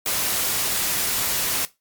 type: noise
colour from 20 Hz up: white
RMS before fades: -23 dBFS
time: 0.06-1.65 s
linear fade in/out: 0 ms
effects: noise-tail reverb RT60 0.2 s tail -17 dB re dry + MP3 96 kbps